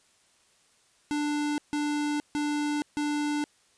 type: tone bursts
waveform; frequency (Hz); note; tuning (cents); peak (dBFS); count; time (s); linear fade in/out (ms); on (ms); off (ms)
square; 295.2; D4; +9; -27; 4; 1.11-3.44; 0; 470; 150
effects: white hiss -64 dBFS RMS until 3.77 s + resampled to 22050 Hz